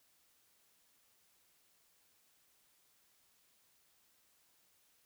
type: silence
effects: white hiss -72 dBFS RMS until 5.05 s